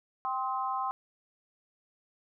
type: chord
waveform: sine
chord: C minor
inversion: second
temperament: equal with one note detuned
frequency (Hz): 784 / 1046.5 / 1276.5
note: G5 / C6 / Eb6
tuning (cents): 0 / 0 / +44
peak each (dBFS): -34 / -32 / -37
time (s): 0.25-0.91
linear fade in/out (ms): 0
effects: none